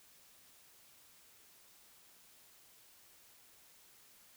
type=silence; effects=white hiss -63 dBFS RMS until 4.36 s